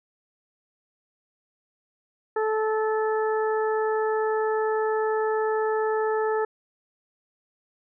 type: harmonic tone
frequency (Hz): 435.6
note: A4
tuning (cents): -17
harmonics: 1 / 2 / 3 / 4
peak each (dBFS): -23 / -29 / -33 / -35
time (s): 2.36-6.45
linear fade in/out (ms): 5
effects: none